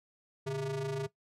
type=ring-modulated tone; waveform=square; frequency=130.9 Hz; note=C3; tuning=1 cent sharp; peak=-31 dBFS; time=0.46-1.07 s; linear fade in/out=10 ms; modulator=275 Hz; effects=noise-tail reverb RT60 0.1 s tail -17 dB re dry + low-pass 9000 Hz 12 dB/octave